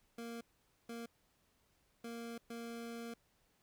25% pulse tone bursts at uneven times, 232.8 Hz, A#3, 2 cents flat, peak -40 dBFS, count 4, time 0.18-0.41 / 0.89-1.06 / 2.04-2.38 / 2.5-3.14 s, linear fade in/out 5 ms, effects pink hiss -75 dBFS RMS until 3.62 s

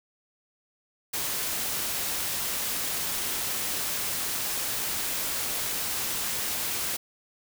white noise, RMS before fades -30 dBFS, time 1.13-6.97 s, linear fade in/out 10 ms, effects none

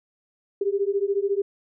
sine beating tone pair, 392 / 406 Hz, G4 / G#4, 0 / -39 cents, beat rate 14 Hz, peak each -24 / -24 dBFS, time 0.61-1.42 s, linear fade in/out 5 ms, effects none

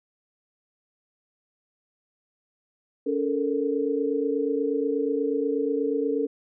sine tone cluster, 282.6 / 433.9 / 462.2 Hz, C#4 / A4 / A#4, +34 / -24 / -15 cents, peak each -27 dBFS, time 3.06-6.27 s, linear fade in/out 10 ms, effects none

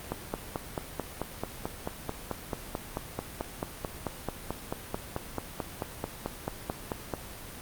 click train, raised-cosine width 1 ms, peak -16 dBFS, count 33, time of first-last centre 0.12-7.138 s, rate 4.56 Hz, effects pink hiss -43 dBFS RMS until 7.61 s + Opus 32 kbps

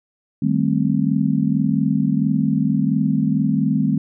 sine chord, A half-diminished seventh, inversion second, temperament equal with one note detuned, 155.56 / 197.25 / 220 / 261.6 Hz, Eb3 / G3 / A3 / C4, 0 / +11 / 0 / 0 cents, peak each -21 dBFS, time 0.42-3.98 s, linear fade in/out 5 ms, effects none

